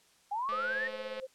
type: linear sweep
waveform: sine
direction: up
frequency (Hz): 784 to 1871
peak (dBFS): -31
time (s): 0.31-0.88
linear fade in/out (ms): 10
type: click train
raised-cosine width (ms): 0.3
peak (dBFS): -29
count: 154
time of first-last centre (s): 0.49-1.198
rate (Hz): 216
type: tone with tremolo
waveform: sine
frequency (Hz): 523.3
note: C5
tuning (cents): 0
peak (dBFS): -35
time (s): 0.52-1.27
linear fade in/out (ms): 5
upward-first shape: sine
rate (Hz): 17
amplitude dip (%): 75
effects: white hiss -65 dBFS RMS until 1.34 s + low-pass 9000 Hz 12 dB/octave